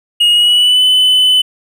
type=tone with pitch glide; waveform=triangle; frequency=2873 to 3014 Hz; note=F7 to F#7; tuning=+48 to +31 cents; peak=-5 dBFS; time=0.2-1.42 s; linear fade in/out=10 ms; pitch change=+83 cents; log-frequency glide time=0.31-0.84 s; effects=none